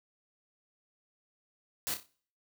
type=noise with echo; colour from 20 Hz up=white; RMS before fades=-34 dBFS; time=1.87-1.94 s; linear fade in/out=0 ms; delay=30 ms; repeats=4; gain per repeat=-8 dB; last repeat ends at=2.06 s; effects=noise-tail reverb RT60 0.5 s tail -23 dB re dry